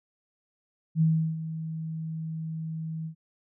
sine tone with ADSR envelope, 160.3 Hz, E3, 48 cents flat, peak -18 dBFS, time 0.95-3.15 s, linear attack 61 ms, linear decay 350 ms, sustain -13 dB, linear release 92 ms, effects none

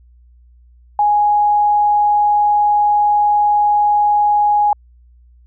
sine tone, 830.6 Hz, G#5, in tune, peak -10 dBFS, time 0.99-4.73 s, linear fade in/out 2 ms, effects added 60 Hz sine -44 dBFS peak until 5.46 s

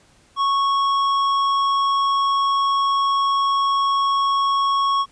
triangle tone with hard clipping, 1105 Hz, C#6, 6 cents flat, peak -18 dBFS, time 0.36-5.06 s, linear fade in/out 50 ms, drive 12 dB, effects pink hiss -55 dBFS RMS until 5.11 s + resampled to 22050 Hz

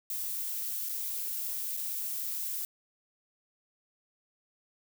violet noise with dropouts, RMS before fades -35 dBFS, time 0.1-2.65 s, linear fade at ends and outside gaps 1 ms, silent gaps 0.889-0.893 / 1.768-1.772 s, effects none

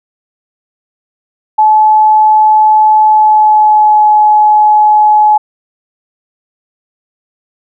sine tone with pitch glide, 860 to 848.7 Hz, A5 to G#5, -40 to +37 cents, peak -3 dBFS, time 1.58-5.38 s, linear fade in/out 10 ms, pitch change -23 cents, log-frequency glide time 3.05-4.07 s, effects none

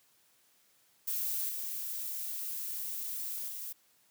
violet noise with level steps, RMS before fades -34 / -38 / -41 dBFS, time 1.07-3.73 s, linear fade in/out 10 ms, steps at 1.49 / 3.48 s, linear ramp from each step 2 ms, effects white hiss -68 dBFS RMS until 4.1 s + high-pass 80 Hz 12 dB/octave

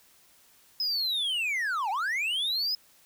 triangle linear two-way sweep, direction down then up, 5140 to 740 to 5140 Hz, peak -25 dBFS, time 0.8-2.75 s, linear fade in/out 2 ms, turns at 1.9 s, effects white hiss -60 dBFS RMS until 3.05 s

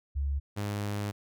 sine / sawtooth tone pair in turn, 70 / 102.74 Hz, C#2 / G#2, +18 / -18 cents, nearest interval perfect fifth, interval 664 cents, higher second, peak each -27 dBFS, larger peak neither, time 0.15-0.4 / 0.56-1.12 s, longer second, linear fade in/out 20 ms, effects none

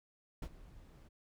brown noise with ADSR envelope, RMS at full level -38 dBFS, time 0.42-1.09 s, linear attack 5 ms, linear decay 59 ms, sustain -18 dB, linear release 20 ms, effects none

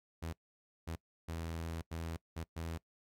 sawtooth tone bursts at uneven times, 82.41 Hz, E2, in tune, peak -35 dBFS, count 6, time 0.22-0.33 / 0.87-0.96 / 1.28-1.82 / 1.91-2.17 / 2.36-2.44 / 2.56-2.78 s, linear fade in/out 10 ms, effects noise-tail reverb RT60 0.1 s tail -23 dB re dry + AAC 64 kbps

